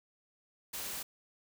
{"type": "noise", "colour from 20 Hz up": "white", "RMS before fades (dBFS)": -40, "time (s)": [0.73, 1.03], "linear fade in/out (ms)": 10, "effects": []}